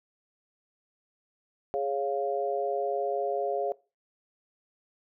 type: chord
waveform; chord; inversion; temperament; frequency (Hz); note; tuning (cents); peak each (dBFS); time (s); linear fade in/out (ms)
sine; Db major; second; equal; 415.3 / 554.4 / 698.5; Ab4 / Db5 / F5; 0 / 0 / 0; -31; 1.74-3.72; 0
effects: noise-tail reverb RT60 0.3 s tail -21 dB re dry